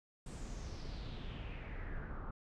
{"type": "noise with low-pass filter sweep", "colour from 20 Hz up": "brown", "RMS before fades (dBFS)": -44, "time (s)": [0.26, 2.31], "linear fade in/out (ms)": 5, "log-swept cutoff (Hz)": [8700, 1200], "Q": 4, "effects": []}